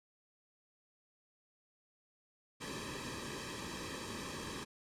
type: noise with comb filter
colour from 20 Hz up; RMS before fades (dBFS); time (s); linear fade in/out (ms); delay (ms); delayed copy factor
pink; -43; 2.6-4.65; 20; 1.4; -0.9
effects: low-pass 8000 Hz 12 dB/octave

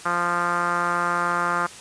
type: tone with low-pass filter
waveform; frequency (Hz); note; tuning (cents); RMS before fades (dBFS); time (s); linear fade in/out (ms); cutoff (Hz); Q
5% pulse; 174.2; F3; -4; -23; 0.05-1.67; 10; 1300; 4
effects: white hiss -41 dBFS RMS until 1.8 s + resampled to 22050 Hz

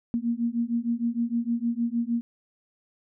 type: beating tone pair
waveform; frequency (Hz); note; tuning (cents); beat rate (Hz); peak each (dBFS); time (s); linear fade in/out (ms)
sine; 231.6 / 238.1; A#3 / A#3; -11 / +37; 6.5; -27; 0.14-2.21; 0
effects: none

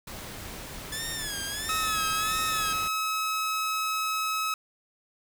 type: noise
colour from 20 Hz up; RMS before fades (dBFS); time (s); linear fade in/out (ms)
pink; -40; 0.07-2.88; 5
type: tone with vibrato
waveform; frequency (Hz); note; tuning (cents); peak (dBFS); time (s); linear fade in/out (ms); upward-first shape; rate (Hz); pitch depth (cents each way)
10% pulse; 1716; A6; -44; -23; 0.92-2.73; 5; sine; 1.5; 120
type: tone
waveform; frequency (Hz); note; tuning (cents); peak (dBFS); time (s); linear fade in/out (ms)
sawtooth; 1285; E6; -45; -23; 1.69-4.54; 2
effects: none

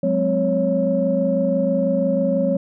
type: tone cluster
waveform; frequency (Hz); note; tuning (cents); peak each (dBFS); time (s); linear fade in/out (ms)
sine; 182.9 / 209 / 259 / 554; F#3 / G#3 / C4 / C#5; -20 / +11 / -17 / -1; -22 / -24 / -23 / -19; 0.03-2.57; 5
effects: tanh soft clip ceiling -6 dBFS

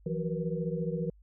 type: tone cluster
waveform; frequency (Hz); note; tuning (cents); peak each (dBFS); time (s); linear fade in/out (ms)
sine; 163.6 / 178.2 / 373.6 / 470.4 / 489.8; E3 / F3 / F#4 / A#4 / B4; -13 / +35 / +17 / +16 / -14; -33 / -36 / -40 / -36 / -40; 0.06-1.1; 5
effects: added 50 Hz sine -55 dBFS peak until 1.22 s

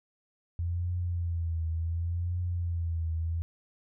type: tone with vibrato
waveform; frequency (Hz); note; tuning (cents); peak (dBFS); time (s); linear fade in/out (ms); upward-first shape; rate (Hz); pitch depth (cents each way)
sine; 84.9; F2; -48; -28; 0.59-3.42; 0; triangle; 0.69; 84
effects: none

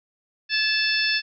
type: harmonic tone with a mistuned harmonic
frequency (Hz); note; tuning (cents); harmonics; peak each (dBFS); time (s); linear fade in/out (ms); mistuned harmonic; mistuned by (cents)
880; A5; 0; 2 / 3 / 4 / 5 / 6; -25 / -25 / -29 / -28 / -26; 0.49-1.22; 50; 2; -40
effects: none

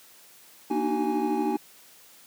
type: tone cluster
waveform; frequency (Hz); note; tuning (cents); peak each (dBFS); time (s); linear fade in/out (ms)
triangle; 236.4 / 298.4 / 311.2 / 378.9 / 829; A#3 / D4 / D#4 / F#4 / G#5; +24 / +28 / 0 / +41 / -3; -28; 0.7-1.57; 10
effects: white hiss -53 dBFS RMS until 2.26 s + high-pass 150 Hz 12 dB/octave

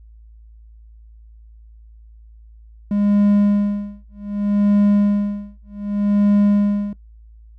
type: tone with tremolo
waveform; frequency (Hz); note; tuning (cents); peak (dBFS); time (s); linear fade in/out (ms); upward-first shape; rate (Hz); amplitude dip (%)
triangle; 204.3; G#3; -28; -9; 2.91-6.93; 2; sine; 0.65; 100
effects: noise-tail reverb RT60 0.1 s tail -19 dB re dry + added 55 Hz sine -41 dBFS peak until 7.58 s

